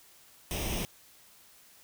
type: noise with comb filter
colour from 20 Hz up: pink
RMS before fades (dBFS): -33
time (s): 0.51-0.85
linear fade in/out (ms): 0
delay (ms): 0.34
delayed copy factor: +0.65
effects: white hiss -58 dBFS RMS until 1.83 s